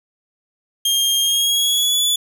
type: tone with pitch glide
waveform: sawtooth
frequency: 3215 to 3446 Hz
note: G7 to A7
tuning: +43 to -37 cents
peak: -12 dBFS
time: 0.85-2.16 s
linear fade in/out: 5 ms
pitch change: +120 cents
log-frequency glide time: 1.21-2.05 s
effects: none